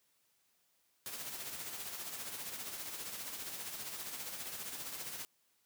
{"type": "noise with tremolo", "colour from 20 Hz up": "white", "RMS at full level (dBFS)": -42, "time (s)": [1.06, 5.25], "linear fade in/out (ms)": 0, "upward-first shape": "sine", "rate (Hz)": 15, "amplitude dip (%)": 45, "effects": ["white hiss -75 dBFS RMS until 5.65 s", "high-pass 80 Hz 12 dB/octave"]}